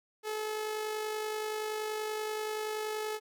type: tone with amplitude modulation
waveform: sawtooth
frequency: 430 Hz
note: A4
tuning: 40 cents flat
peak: -28 dBFS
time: 0.23-3.2 s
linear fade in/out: 50 ms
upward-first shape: sine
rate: 50.5 Hz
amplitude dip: 35%
effects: none